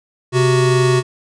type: tone pair together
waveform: square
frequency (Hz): 130.81 / 370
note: C3 / F#4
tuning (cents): 0 / 0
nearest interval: octave + tritone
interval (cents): 1800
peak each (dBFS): -15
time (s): 0.32-1.03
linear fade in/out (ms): 50
effects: resampled to 22050 Hz